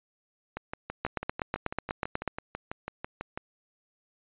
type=two click trains; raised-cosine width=0.5 ms; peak=-19 / -13 dBFS; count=18 / 11; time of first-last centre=0.57-3.375 / 1.05-2.277 s; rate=6.06 / 8.15 Hz; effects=resampled to 8000 Hz